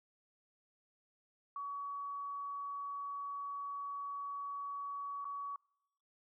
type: tone with dropouts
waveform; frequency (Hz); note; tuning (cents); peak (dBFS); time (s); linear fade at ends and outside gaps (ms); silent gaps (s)
sine; 1130; C#6; +33; -39; 1.56-5.56; 2; 5.245-5.252
effects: noise-tail reverb RT60 0.9 s tail -25 dB re dry